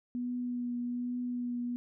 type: tone with vibrato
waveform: sine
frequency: 244.3 Hz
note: B3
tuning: 19 cents flat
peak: -32 dBFS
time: 0.15-1.76 s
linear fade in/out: 0 ms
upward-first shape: triangle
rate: 1.2 Hz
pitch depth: 18 cents each way
effects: none